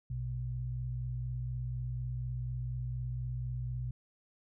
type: tone pair together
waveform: sine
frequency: 59.36 / 123.47 Hz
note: A#1 / B2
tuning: +32 / 0 cents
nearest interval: octave + minor second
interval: 1268 cents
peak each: -40 / -35 dBFS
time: 0.1-3.91 s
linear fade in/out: 5 ms
effects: none